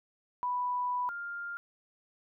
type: tone pair in turn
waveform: sine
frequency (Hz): 987.8 / 1400.5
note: B5 / F6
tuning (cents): 0 / +4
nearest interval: tritone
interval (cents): 604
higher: second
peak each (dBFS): -29 / -36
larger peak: first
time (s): 0.43-1.09 / 1.09-1.57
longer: first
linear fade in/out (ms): 0
effects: none